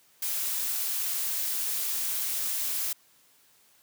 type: noise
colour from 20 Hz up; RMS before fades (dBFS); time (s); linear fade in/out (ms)
blue; -30; 0.22-2.93; 5
effects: white hiss -62 dBFS RMS until 3.82 s + high-pass 80 Hz 12 dB/octave